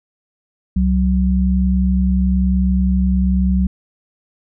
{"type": "tone pair together", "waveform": "sine", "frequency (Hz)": [66.2, 187.24], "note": ["C2", "F#3"], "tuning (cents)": [21, 21], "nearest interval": "octave + tritone", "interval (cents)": 1800, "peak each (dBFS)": -15, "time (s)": [0.76, 3.67], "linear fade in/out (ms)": 5, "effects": []}